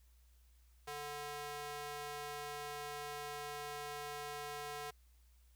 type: tone with high-pass filter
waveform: square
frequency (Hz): 146.83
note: D3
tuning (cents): 0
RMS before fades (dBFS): -45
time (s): 0.87-4.91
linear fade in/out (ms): 10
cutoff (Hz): 600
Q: 1
effects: added 60 Hz sine -63 dBFS peak until 5.55 s + white hiss -75 dBFS RMS until 5.55 s